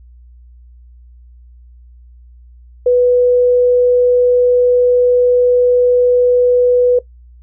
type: tone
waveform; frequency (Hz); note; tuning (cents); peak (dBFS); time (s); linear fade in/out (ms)
sine; 493.2; B4; -2; -7; 2.86-6.99; 5
effects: noise-tail reverb RT60 0.1 s tail -17 dB re dry + added 60 Hz sine -38 dBFS peak until 7.42 s